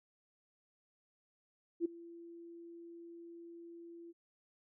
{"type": "tone with ADSR envelope", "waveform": "sine", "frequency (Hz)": 338.9, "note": "E4", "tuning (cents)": 48, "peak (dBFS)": -28, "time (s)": [1.8, 4.13], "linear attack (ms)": 51, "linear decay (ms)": 10, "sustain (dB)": -21, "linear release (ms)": 29, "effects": []}